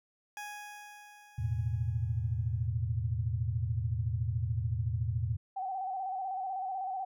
20% pulse tone with exponential decay, 830.6 Hz, G#5, in tune, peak -34 dBFS, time 0.37-2.67 s, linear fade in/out 1 ms, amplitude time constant 500 ms
sine chord, E suspended fourth, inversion none, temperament just, 82.41 / 109.88 / 123.61 Hz, E2 / A2 / B2, 0 / -2 / +2 cents, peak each -35 / -32 / -35 dBFS, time 1.38-5.37 s, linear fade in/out 10 ms
sine tone with vibrato, 761 Hz, F#5, 48 cents sharp, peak -33 dBFS, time 5.56-7.05 s, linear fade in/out 10 ms, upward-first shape square, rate 16 Hz, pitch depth 45 cents each way
effects none

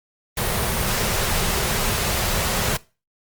pink band-stop noise, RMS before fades -22 dBFS, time 0.37-2.77 s, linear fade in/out 5 ms, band 240 to 340 Hz, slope 96 dB/octave, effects noise-tail reverb RT60 0.3 s tail -21 dB re dry + Opus 32 kbps

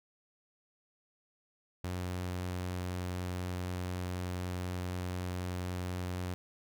sawtooth tone, 90.4 Hz, F#2, 40 cents flat, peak -31 dBFS, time 1.84-6.34 s, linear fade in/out 0 ms, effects none

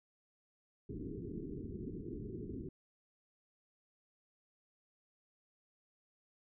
white low-pass noise, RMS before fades -44 dBFS, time 0.89-2.69 s, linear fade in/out 5 ms, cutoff 420 Hz, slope 96 dB/octave, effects none

